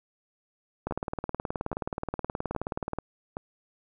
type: two click trains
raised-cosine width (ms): 1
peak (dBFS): -19 / -16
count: 4 / 41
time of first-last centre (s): 0.91-3.369 / 0.87-2.986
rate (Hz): 1.22 / 18.9
effects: none